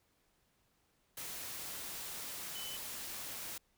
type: tone in noise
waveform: sine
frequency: 3016 Hz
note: F#7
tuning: 32 cents sharp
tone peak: -45 dBFS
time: 2.55-2.77 s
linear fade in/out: 5 ms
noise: white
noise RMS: -44 dBFS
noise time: 1.17-3.58 s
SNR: -4 dB
effects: pink hiss -75 dBFS RMS until 3.77 s